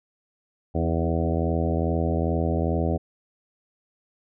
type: harmonic tone with a mistuned harmonic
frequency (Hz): 82.41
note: E2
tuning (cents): 0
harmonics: 1 / 2 / 3 / 4 / 5 / 6 / 7 / 8 / 9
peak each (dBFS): -25 / -28 / -30 / -31 / -32 / -33 / -33 / -34 / -35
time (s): 0.74-2.98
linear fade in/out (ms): 20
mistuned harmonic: 4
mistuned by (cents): -25
effects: none